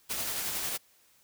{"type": "noise with tremolo", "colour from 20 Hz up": "white", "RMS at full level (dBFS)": -32, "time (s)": [0.09, 0.78], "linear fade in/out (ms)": 20, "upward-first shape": "triangle", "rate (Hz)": 11, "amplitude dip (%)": 35, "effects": ["white hiss -64 dBFS RMS until 1.23 s"]}